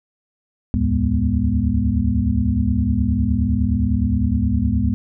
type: tone cluster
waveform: sine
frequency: 70.5 / 80.2 / 107 / 203.7 / 243.3 Hz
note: C#2 / E2 / A2 / G#3 / B3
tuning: +30 / -47 / -48 / -33 / -26 cents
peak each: -22 dBFS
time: 0.74-4.94 s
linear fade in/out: 0 ms
effects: none